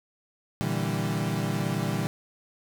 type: chord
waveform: 35% pulse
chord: E half-diminished seventh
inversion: second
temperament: equal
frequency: 116.54 / 146.83 / 164.81 / 196 Hz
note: Bb2 / D3 / E3 / G3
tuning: 0 / 0 / 0 / 0 cents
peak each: -30 dBFS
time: 0.61-2.07 s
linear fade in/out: 0 ms
effects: none